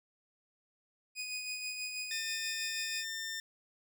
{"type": "tone with tremolo", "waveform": "20% pulse", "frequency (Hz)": 2489, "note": "D#7", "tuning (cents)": 0, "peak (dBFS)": -31, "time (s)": [1.15, 3.05], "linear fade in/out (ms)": 50, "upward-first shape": "sine", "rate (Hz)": 6.2, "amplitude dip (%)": 40}
{"type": "tone", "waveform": "15% pulse", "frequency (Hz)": 1800, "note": "A6", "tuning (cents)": 39, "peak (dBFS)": -31, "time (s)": [2.11, 3.4], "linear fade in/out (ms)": 2}
{"effects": []}